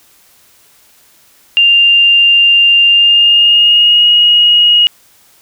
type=tone with pitch glide; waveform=sine; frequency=2794 to 2883 Hz; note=F7 to F#7; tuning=0 to -46 cents; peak=-4 dBFS; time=1.57-4.87 s; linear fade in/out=0 ms; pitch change=+54 cents; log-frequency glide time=2.87-4.08 s; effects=white hiss -47 dBFS RMS until 5.41 s